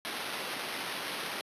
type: noise with sample-and-hold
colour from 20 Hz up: white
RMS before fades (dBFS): -37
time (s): 0.05-1.41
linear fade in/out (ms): 0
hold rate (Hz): 7350
effects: high-pass 200 Hz 12 dB/octave + resampled to 32000 Hz

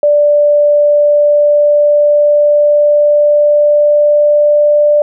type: tone with pitch glide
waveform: sine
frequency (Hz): 587.3 to 591.4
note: D5 to D5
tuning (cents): 0 to +12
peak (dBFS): -5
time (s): 0.03-5.02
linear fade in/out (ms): 2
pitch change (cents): +12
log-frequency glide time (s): 0.76-4.86
effects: none

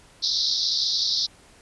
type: band-pass noise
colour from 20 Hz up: pink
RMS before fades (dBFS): -24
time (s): 0.22-1.27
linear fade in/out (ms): 20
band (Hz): 3700 to 5500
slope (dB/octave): 96
effects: pink hiss -53 dBFS RMS until 1.61 s + resampled to 24000 Hz

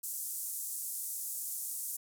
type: band-pass noise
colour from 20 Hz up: white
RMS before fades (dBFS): -39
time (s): 0.03-1.97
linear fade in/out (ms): 10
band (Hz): 7400 to 14000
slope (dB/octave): 24
effects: none

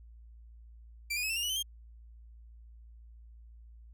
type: tone with pitch steps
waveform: sawtooth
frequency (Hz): 2349 / 2456 / 2568 / 2684 / 2806 / 2934 / 3067 / 3207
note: D7 / D#7 / E7 / E7 / F7 / F#7 / G7 / G7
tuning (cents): 0 / -23 / -46 / +31 / +8 / -15 / -38 / +39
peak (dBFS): -28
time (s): 1.1-1.628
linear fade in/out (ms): 10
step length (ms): 66
effects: added 57 Hz sine -50 dBFS peak until 3.93 s

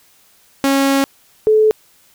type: tone pair in turn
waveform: sawtooth / sine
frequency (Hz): 274.1 / 432.6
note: C#4 / A4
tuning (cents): -19 / -29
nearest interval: minor sixth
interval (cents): 790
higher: second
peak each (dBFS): -8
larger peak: neither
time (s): 0.64-1.04 / 1.47-1.71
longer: first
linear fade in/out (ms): 0
effects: white hiss -52 dBFS RMS until 2.14 s

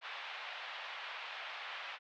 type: band-pass noise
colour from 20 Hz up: white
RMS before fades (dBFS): -45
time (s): 0.01-1.99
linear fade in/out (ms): 50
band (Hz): 670 to 3300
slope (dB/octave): 24
effects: low-pass 5000 Hz 12 dB/octave

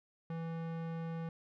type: tone with low-pass filter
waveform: square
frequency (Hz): 164.81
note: E3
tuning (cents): 0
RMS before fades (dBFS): -40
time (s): 0.3-1.29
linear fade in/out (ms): 2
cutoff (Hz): 1900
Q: 0.58
effects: none

